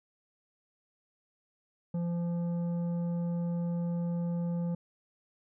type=tone with tanh clipping; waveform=triangle; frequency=171.9 Hz; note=F3; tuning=27 cents flat; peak=-31 dBFS; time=1.94-4.75 s; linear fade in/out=5 ms; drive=13 dB; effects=none